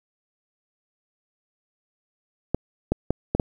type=clicks; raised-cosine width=2 ms; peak=-7 dBFS; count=5; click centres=2.546 / 2.92 / 3.106 / 3.35 / 3.398 s; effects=8-bit